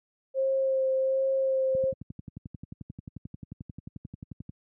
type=tone with vibrato; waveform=sine; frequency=531 Hz; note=C5; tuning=25 cents sharp; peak=-23 dBFS; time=0.34-1.94 s; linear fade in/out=50 ms; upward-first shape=sine; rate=1.3 Hz; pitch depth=14 cents each way
type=click train; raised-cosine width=5 ms; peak=-25 dBFS; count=32; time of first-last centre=1.75-4.493 s; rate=11.3 Hz
effects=high-pass 100 Hz 12 dB/octave